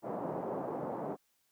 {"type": "band-pass noise", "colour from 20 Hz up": "white", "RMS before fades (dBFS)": -38, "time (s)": [0.02, 1.17], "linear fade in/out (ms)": 50, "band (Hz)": [150, 790], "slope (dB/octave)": 24, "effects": ["white hiss -75 dBFS RMS until 1.51 s"]}